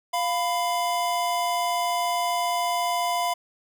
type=tone pair together; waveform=square; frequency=698.5 / 996.8 Hz; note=F5 / B5; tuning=0 / +16 cents; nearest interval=tritone; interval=616 cents; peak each=-26 / -27 dBFS; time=0.13-3.34 s; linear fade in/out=10 ms; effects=none